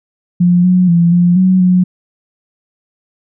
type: tone with pitch steps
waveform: sine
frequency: 176.5 / 182 / 170.5 / 175.4 / 186 / 181.8 Hz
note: F3 / F#3 / F3 / F3 / F#3 / F#3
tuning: +19 / -28 / -41 / +8 / +9 / -30 cents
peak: -6 dBFS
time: 0.4-1.84 s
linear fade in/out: 10 ms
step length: 240 ms
effects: none